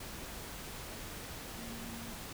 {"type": "tone in noise", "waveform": "sine", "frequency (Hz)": 230.6, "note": "A#3", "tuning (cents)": -19, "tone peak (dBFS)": -46, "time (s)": [1.58, 2.13], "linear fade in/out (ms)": 5, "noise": "pink", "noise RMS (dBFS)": -45, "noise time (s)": [0, 2.33], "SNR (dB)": -4, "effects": []}